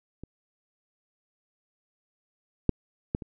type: clicks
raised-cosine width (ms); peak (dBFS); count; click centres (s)
3; -27 / -7 / -13 / -25; 4; 0.236 / 2.693 / 3.149 / 3.222
effects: none